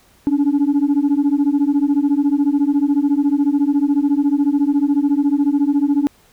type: beating tone pair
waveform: sine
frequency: 278.9 / 292.9 Hz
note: C#4 / D4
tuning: +11 / -5 cents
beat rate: 14 Hz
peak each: -14 dBFS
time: 0.27-6.07 s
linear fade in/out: 0 ms
effects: tanh soft clip ceiling -10 dBFS + pink hiss -53 dBFS RMS until 6.32 s